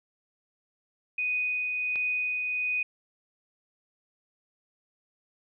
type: tone with tremolo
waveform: sine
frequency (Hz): 2489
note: D#7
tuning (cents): 0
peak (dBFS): -25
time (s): 1.18-2.83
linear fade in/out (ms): 5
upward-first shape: triangle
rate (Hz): 1.4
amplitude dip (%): 30
type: click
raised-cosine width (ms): 0.3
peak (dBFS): -26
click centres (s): 1.958
effects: none